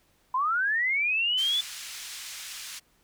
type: linear sweep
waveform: sine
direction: up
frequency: 987.8 to 3500 Hz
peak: -23 dBFS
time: 0.34-1.61 s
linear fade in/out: 5 ms
type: band-pass noise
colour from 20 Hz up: white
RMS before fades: -40 dBFS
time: 1.37-2.8 s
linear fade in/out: 20 ms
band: 1800 to 7200 Hz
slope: 12 dB/octave
effects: pink hiss -66 dBFS RMS until 3.03 s